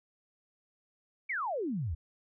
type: exponential sweep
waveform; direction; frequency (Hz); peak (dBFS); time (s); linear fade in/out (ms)
sine; down; 2343 to 69; -31; 1.29-1.95; 10
effects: none